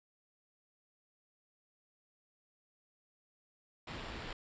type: noise with sample-and-hold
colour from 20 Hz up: pink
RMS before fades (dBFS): -44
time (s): 3.87-4.33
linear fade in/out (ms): 5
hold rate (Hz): 6300
effects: resampled to 16000 Hz